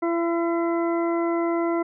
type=harmonic tone; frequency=337.6 Hz; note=E4; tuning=41 cents sharp; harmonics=1 / 2 / 3 / 4 / 6; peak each=-22 / -28 / -32 / -34 / -38 dBFS; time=0.02-1.83 s; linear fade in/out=10 ms; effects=none